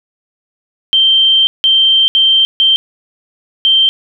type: tone bursts at uneven times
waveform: sine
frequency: 3136 Hz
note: G7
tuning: in tune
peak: -6 dBFS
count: 5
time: 0.93-1.47 / 1.64-2.08 / 2.15-2.45 / 2.6-2.76 / 3.65-3.89 s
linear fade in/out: 0 ms
effects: none